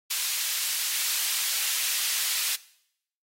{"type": "high-pass noise", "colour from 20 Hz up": "pink", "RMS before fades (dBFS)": -28, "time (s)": [0.1, 2.56], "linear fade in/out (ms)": 10, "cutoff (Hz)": 2900, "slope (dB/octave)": 12, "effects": ["noise-tail reverb RT60 0.7 s tail -19 dB re dry", "AAC 48 kbps"]}